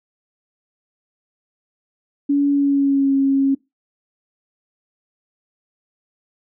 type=tone with pitch glide; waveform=sine; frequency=283.8 to 272.9 Hz; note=C#4 to C#4; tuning=+41 to -27 cents; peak=-13 dBFS; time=2.29-3.55 s; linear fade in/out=10 ms; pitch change=-68 cents; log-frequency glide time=2.5-3.15 s; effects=noise-tail reverb RT60 0.2 s tail -21 dB re dry